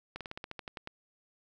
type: slowing click train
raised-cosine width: 0.3 ms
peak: -24 dBFS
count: 11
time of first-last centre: 0.16-0.874 s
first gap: 47 ms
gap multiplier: 1.09
effects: 11-bit